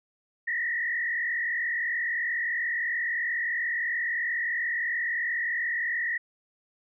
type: tone with frequency modulation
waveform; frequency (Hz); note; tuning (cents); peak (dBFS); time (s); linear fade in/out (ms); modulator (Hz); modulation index
sine; 1890; A#6; +23; -26; 0.47-6.18; 10; 43; 1.9
effects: none